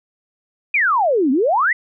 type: exponential two-way sweep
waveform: sine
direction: down then up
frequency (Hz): 2513 to 246.9 to 2072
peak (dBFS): -13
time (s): 0.74-1.73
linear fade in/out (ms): 5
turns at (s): 1.31
effects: none